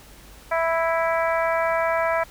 harmonic tone, 329.6 Hz, E4, in tune, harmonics 2 / 3 / 4 / 5 / 6 / 7, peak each -22 / -26 / -28 / -30 / -32 / -33 dBFS, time 0.51-2.24 s, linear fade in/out 10 ms, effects added 50 Hz sine -49 dBFS peak until 2.3 s + pink hiss -48 dBFS RMS until 2.3 s

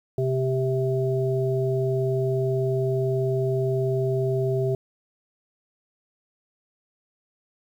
harmonic tone, 130.81 Hz, C3, in tune, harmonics 1 / 3 / 5, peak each -24 / -24 / -31 dBFS, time 0.18-4.75 s, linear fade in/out 2 ms, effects 9-bit

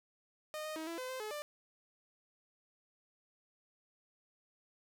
sawtooth tone with pitch steps, 614 / 619 / 317.6 / 334.3 / 510 / 518 / 427.4 / 593 Hz, D#5 / D#5 / D#4 / E4 / C5 / C5 / G#4 / D5, -23 / -9 / +36 / +24 / -44 / -17 / +50 / +17 cents, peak -36 dBFS, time 0.54-1.42 s, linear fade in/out 0 ms, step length 110 ms, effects none

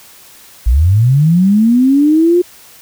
sine linear sweep, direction up, 51.91 to 360.2 Hz, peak -6 dBFS, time 0.66-2.42 s, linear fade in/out 10 ms, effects white hiss -40 dBFS RMS until 2.81 s

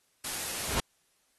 white noise, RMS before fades -35 dBFS, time 0.24-0.75 s, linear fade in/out 5 ms
pink noise with exponential growth, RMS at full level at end -26 dBFS, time 0.5-0.8 s, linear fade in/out 0 ms, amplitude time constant 65 ms
effects white hiss -71 dBFS RMS until 1.38 s + AAC 32 kbps

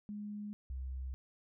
sine tone pair in turn, 207.7 / 65.04 Hz, G#3 / C2, 0 / -10 cents, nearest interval octave + minor sixth, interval 2010 cents, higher first, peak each -40 / -38 dBFS, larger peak second, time 0.09-0.53 / 0.7-1.14 s, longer neither, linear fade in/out 0 ms, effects none

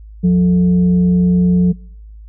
sine tone with frequency modulation, 179 Hz, F3, 43 cents sharp, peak -8 dBFS, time 0.23-1.73 s, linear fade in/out 20 ms, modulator 259 Hz, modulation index 0.29, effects noise-tail reverb RT60 0.7 s tail -25 dB re dry + added 53 Hz sine -33 dBFS peak until 2.28 s

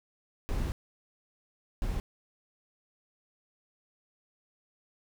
brown noise bursts at uneven times, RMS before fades -31 dBFS, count 2, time 0.49-0.72 / 1.82-2 s, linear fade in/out 0 ms, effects none

